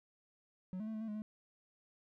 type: tone with pitch steps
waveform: triangle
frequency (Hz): 184.6 / 215.5 / 220.9 / 216.5 / 223.3 / 210.4 / 214.5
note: F#3 / A3 / A3 / A3 / A3 / G#3 / A3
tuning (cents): -4 / -36 / +7 / -28 / +26 / +23 / -44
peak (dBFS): -37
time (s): 0.73-1.22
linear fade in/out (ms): 0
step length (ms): 70
effects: none